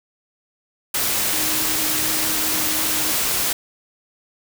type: tone in noise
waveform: sine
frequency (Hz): 311.1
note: D#4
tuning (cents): 0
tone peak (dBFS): -32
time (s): 1.33-3.12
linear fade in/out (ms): 5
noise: white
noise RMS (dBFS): -21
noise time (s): 0.94-3.53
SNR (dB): -14
effects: none